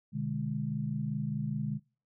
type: chord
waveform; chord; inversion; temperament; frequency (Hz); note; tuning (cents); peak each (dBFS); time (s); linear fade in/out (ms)
sine; G# diminished; first; just; 124.59 / 149.51 / 207.7; B2 / D3 / G#3; +16 / +31 / 0; -37 / -34 / -35; 0.12-1.8; 50
effects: noise-tail reverb RT60 0.4 s tail -26 dB re dry